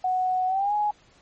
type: tone with pitch glide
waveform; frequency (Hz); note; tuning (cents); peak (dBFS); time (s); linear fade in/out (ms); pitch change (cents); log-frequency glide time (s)
sine; 740 to 835.4; F#5 to G#5; 0 to +10; -21; 0.04-0.91; 5; +210; 0.47-0.74
effects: pink hiss -58 dBFS RMS until 1.21 s + MP3 32 kbps